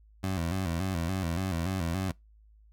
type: tone with vibrato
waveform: 20% pulse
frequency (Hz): 89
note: F2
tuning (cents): +33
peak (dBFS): -24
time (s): 0.23-2.12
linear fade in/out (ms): 10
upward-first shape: square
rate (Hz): 3.5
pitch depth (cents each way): 110
effects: noise-tail reverb RT60 0.2 s tail -25 dB re dry + added 53 Hz sine -55 dBFS peak until 2.72 s